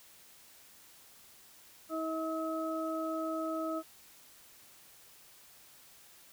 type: harmonic tone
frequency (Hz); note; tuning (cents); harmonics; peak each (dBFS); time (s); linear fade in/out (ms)
320.7; E4; -48; 1 / 2 / 4; -36 / -37 / -39; 1.89-3.83; 50
effects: white hiss -58 dBFS RMS until 6.32 s